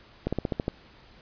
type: slowing click train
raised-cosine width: 2 ms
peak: -13 dBFS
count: 7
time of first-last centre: 0.27-0.681 s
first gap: 56 ms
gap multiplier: 1.08
effects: pink hiss -54 dBFS RMS until 1.21 s + resampled to 11025 Hz